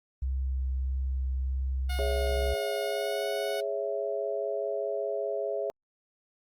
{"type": "tone with vibrato", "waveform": "sine", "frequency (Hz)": 65.41, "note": "C2", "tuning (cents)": 0, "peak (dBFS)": -27, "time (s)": [0.22, 2.54], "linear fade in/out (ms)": 5, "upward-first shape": "sine", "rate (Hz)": 1.6, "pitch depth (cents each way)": 10}
{"type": "tone with pitch glide", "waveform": "10% pulse", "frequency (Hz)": [721, 736.6], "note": ["F#5", "F#5"], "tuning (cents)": [-45, -8], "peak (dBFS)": -28, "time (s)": [1.89, 3.61], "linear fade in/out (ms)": 10, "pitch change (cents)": 37, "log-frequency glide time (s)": [2.82, 3.27]}
{"type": "chord", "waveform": "sine", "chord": "C# minor", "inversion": "second", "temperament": "equal", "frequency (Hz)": [415.3, 554.4, 659.3], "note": ["G#4", "C#5", "E5"], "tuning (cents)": [0, 0, 0], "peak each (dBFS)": -33, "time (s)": [1.99, 5.7], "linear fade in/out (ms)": 0}
{"effects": ["Opus 32 kbps"]}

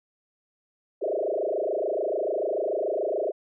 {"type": "tone with frequency modulation", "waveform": "sine", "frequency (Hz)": 514, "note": "C5", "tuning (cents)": -31, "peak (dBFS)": -24, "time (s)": [1.01, 3.32], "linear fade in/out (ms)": 20, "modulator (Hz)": 26.9, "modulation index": 5.3, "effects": []}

